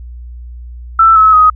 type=tone with pitch steps; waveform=sine; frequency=1329 / 1291.9 / 1255.9 Hz; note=E6 / E6 / D#6; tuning=+14 / -35 / +16 cents; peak=-3 dBFS; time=0.99-1.5 s; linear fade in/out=5 ms; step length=170 ms; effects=added 60 Hz sine -26 dBFS peak until 1.55 s

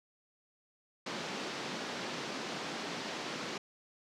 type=band-pass noise; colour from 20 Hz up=pink; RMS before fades=-40 dBFS; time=1.06-3.58 s; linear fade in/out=5 ms; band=180 to 5800 Hz; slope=24 dB/octave; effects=none

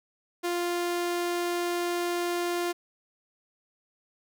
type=tone; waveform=sawtooth; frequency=349.2 Hz; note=F4; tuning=in tune; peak=-23 dBFS; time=0.43-2.73 s; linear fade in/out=20 ms; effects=none

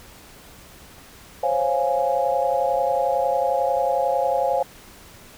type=chord; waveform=sine; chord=Db major seventh; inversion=third; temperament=equal; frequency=523.3 / 554.4 / 698.5 / 830.6 Hz; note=C5 / Db5 / F5 / Ab5; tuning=0 / 0 / 0 / 0 cents; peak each=-24 dBFS; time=1.43-4.63 s; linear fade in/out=5 ms; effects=pink hiss -46 dBFS RMS until 5.37 s

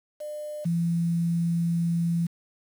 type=tone pair in turn; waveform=sine; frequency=600 / 169.25 Hz; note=D5 / E3; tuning=+37 / +46 cents; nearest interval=octave + minor seventh; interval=2191 cents; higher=first; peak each=-32 / -22 dBFS; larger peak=second; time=0.2-0.65 / 0.65-2.27 s; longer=second; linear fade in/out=10 ms; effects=8-bit

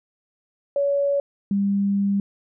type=tone pair in turn; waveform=sine; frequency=564 / 199.4 Hz; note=C#5 / G3; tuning=+30 / +30 cents; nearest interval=octave + tritone; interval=1800 cents; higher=first; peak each=-18 dBFS; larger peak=neither; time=0.76-1.2 / 1.51-2.2 s; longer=second; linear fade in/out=2 ms; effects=none

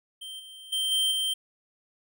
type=tone with level steps; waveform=square; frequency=3136 Hz; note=G7; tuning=in tune; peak=-38 / -44 / -26 / -23 / -26 dBFS; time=0.21-1.34 s; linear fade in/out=10 ms; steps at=0.39 / 0.72 / 0.91 / 1.11 s; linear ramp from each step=10 ms; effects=none

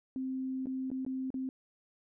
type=tone with dropouts; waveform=sine; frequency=261.6 Hz; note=C4; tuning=in tune; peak=-33 dBFS; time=0.16-1.49 s; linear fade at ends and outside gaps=1 ms; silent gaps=0.658-0.669 / 0.903-0.915 / 1.05-1.064 / 1.304-1.342 s; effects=none

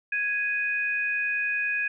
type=tone pair together; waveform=sine; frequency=1661.2 / 2491 Hz; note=G#6 / D#7; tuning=0 / +1 cents; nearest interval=perfect fifth; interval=701 cents; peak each=-27 dBFS; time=0.12-1.88 s; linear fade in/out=5 ms; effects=none

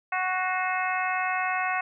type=harmonic tone with a mistuned harmonic; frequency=370 Hz; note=F#4; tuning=in tune; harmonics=2 / 3 / 4 / 5 / 6 / 7; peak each=-29 / -31 / -32 / -33 / -34 / -34 dBFS; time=0.12-1.81 s; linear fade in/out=5 ms; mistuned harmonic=6; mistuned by=-54 cents; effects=none

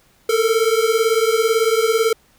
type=beating tone pair; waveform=square; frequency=440 / 458 Hz; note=A4 / A#4; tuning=0 / -31 cents; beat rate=18 Hz; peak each=-18 dBFS; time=0.29-2.13 s; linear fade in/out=5 ms; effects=pink hiss -56 dBFS RMS until 2.38 s

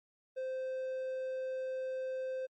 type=tone; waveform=triangle; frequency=520 Hz; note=C5; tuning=11 cents flat; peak=-33 dBFS; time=0.36-2.47 s; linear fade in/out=20 ms; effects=MP3 32 kbps

